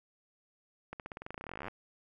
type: accelerating click train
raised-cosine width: 0.5 ms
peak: -26 dBFS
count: 27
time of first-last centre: 0.93-1.683 s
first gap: 68 ms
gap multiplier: 0.92
effects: none